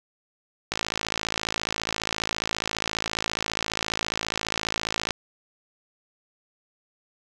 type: click train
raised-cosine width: 0.2 ms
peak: -8 dBFS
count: 241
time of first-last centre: 0.72-5.108 s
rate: 54.7 Hz
effects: none